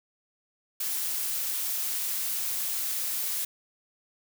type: noise with amplitude modulation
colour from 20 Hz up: blue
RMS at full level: -29 dBFS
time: 0.8-3.45 s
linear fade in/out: 5 ms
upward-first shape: sine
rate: 282 Hz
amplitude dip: 30%
effects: none